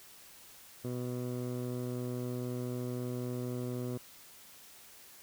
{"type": "tone with low-pass filter", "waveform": "15% pulse", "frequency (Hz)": 123.9, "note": "B2", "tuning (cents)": 6, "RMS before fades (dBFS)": -37, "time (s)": [0.84, 3.98], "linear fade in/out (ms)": 10, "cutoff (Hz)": 670, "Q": 0.65, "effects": ["white hiss -55 dBFS RMS until 5.22 s"]}